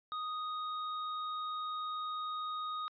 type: tone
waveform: square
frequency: 1244.5 Hz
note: D#6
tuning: in tune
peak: -37 dBFS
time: 0.12-2.88 s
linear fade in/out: 0 ms
effects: resampled to 11025 Hz